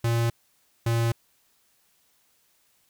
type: tone pair in turn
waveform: square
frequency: 116.54 / 115.95 Hz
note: A#2 / A#2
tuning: 0 / -9 cents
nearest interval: unison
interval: 9 cents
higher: first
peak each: -22 dBFS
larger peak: neither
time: 0.04-0.3 / 0.86-1.12 s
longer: neither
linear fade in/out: 5 ms
effects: white hiss -66 dBFS RMS until 2.89 s